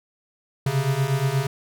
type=beating tone pair; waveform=square; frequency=130.81 / 139.21 Hz; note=C3 / C#3; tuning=0 / +8 cents; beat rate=8.4 Hz; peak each=-25 / -23 dBFS; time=0.66-1.47 s; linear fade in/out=5 ms; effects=none